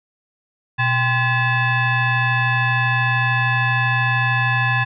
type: tone with frequency modulation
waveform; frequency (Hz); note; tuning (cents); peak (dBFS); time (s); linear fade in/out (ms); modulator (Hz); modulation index
sine; 791; G5; +15; -15; 0.78-4.85; 20; 913; 1.9
effects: none